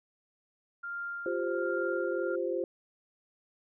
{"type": "tone with tremolo", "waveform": "sine", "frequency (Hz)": 1396.9, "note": "F6", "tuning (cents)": 0, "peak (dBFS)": -34, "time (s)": [0.83, 2.36], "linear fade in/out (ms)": 10, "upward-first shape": "sine", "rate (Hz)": 1.3, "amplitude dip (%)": 50}
{"type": "chord", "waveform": "sine", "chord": "F suspended second", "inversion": "none", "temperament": "equal", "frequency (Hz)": [349.2, 392, 523.3], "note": ["F4", "G4", "C5"], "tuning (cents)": [0, 0, 0], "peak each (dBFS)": [-33, -35, -33], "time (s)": [1.26, 2.64], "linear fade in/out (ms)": 2}
{"effects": []}